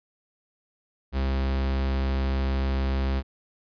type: tone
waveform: 45% pulse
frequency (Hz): 66.8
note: C2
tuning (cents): +36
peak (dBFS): -23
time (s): 1.12-3.23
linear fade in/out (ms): 50
effects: resampled to 11025 Hz